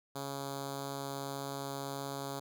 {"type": "tone with notch filter", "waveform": "5% pulse", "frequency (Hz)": 138.59, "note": "C#3", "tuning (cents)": 0, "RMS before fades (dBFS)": -40, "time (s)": [0.15, 2.4], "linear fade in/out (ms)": 10, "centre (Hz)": 1900, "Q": 0.9, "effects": []}